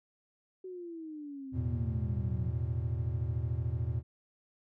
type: exponential sweep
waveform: sine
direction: down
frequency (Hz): 376.8 to 174.61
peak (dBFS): -40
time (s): 0.64-2.5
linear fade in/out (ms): 5
type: chord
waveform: triangle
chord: E suspended fourth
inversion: none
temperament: equal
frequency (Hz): 82.41 / 110 / 123.47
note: E2 / A2 / B2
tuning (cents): 0 / 0 / 0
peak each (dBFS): -33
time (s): 1.52-4.03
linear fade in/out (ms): 50
effects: none